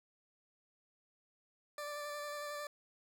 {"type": "tone with vibrato", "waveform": "20% pulse", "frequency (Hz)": 587.3, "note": "D5", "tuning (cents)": 0, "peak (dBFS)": -36, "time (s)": [1.78, 2.67], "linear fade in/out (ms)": 2, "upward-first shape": "square", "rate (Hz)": 11, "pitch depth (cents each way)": 12, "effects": []}